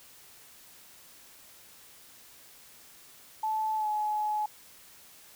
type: tone with pitch glide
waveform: sine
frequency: 870 to 847.7 Hz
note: A5 to G#5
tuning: -20 to +35 cents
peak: -27 dBFS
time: 3.43-4.46 s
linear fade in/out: 5 ms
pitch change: -45 cents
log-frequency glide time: 3.76-3.88 s
effects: white hiss -54 dBFS RMS until 5.35 s